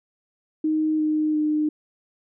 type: tone with pitch steps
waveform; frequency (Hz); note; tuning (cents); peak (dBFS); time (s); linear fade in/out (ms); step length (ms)
sine; 311.1 / 307.5 / 304; D#4 / D#4 / D#4; 0 / -20 / -40; -19; 0.64-1.69; 5; 350
effects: none